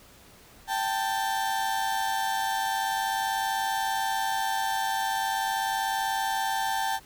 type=tone pair together; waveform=35% pulse; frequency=784 / 884.4 Hz; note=G5 / A5; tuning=0 / +9 cents; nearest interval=major second; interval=209 cents; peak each=-27 dBFS; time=0.67-7 s; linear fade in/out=50 ms; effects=pink hiss -53 dBFS RMS until 7.05 s